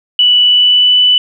sine tone with pitch glide, 2960 to 2984 Hz, F#7 to F#7, 0 to +14 cents, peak -5 dBFS, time 0.19-1.18 s, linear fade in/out 2 ms, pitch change +14 cents, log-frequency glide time 0.42-0.97 s, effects none

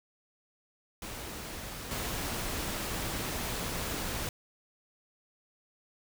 pink noise with level steps, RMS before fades -41 / -35 dBFS, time 1.02-4.29 s, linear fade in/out 2 ms, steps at 1.91 s, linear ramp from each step 2 ms, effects none

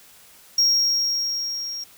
triangle tone with level ramp, 5588 Hz, F8, in tune, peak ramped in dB -13 to -28 dBFS, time 0.58-1.84 s, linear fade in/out 5 ms, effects white hiss -50 dBFS RMS until 1.97 s

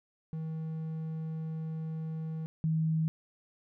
triangle / sine tone pair in turn, 159.5 / 159.5 Hz, D#3 / D#3, +43 / +43 cents, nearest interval unison, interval 0 cents, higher neither, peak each -32 / -26 dBFS, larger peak second, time 0.33-2.46 / 2.64-3.08 s, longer first, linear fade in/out 0 ms, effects none

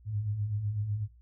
sine beating tone pair, 97.9 / 105.9 Hz, G2 / G#2, -2 / +34 cents, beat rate 8 Hz, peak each -39 / -30 dBFS, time 0.05-1.08 s, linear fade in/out 50 ms, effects noise-tail reverb RT60 0.2 s tail -18 dB re dry + added 60 Hz sine -54 dBFS peak until 1.21 s

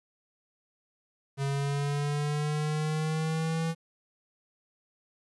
square exponential sweep, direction up, 137.8 to 164.81 Hz, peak -28 dBFS, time 1.37-3.75 s, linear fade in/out 50 ms, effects resampled to 24000 Hz + 10-bit

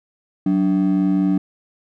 triangle ring-modulated tone, 238.5 Hz, A#3, 40 cents sharp, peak -9 dBFS, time 0.46-1.38 s, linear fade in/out 5 ms, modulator 52.3 Hz, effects tanh soft clip ceiling -6 dBFS

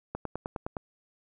click train, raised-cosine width 1 ms, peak -19 dBFS, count 7, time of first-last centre 0.15-0.768 s, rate 9.71 Hz, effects none

